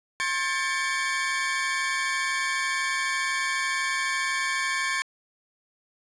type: tone cluster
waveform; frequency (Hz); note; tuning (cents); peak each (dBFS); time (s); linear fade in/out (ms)
40% pulse; 1068 / 1609 / 1767 / 2268; C6 / G6 / A6 / C#7; +35 / +45 / +7 / +39; -30 / -32 / -29 / -29; 0.2-5.02; 0
effects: resampled to 22050 Hz + 9-bit